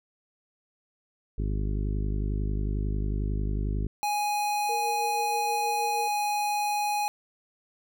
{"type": "harmonic tone", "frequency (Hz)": 51.1, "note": "G#1", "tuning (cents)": -27, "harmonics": [1, 2, 3, 4, 5, 6, 7, 8], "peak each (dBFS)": [-27, -33, -37, -39, -41, -43, -44, -45], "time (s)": [1.38, 3.87], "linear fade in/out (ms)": 5}
{"type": "tone", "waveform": "square", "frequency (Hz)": 830.6, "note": "G#5", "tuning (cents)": 0, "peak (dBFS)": -26, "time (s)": [4.03, 7.08], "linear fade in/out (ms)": 0}
{"type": "tone with tremolo", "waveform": "sine", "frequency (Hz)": 466.2, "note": "A#4", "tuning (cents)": 0, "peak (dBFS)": -31, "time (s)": [4.69, 6.08], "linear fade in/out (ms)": 2, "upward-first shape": "triangle", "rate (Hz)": 6.3, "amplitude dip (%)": 60}
{"effects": []}